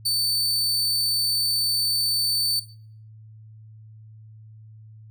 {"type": "tone", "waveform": "sawtooth", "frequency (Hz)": 4538, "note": "C#8", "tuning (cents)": 40, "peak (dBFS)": -18, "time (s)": [0.05, 2.6], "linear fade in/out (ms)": 10, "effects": ["noise-tail reverb RT60 0.5 s tail -17 dB re dry", "added 109 Hz sine -43 dBFS peak until 5.1 s"]}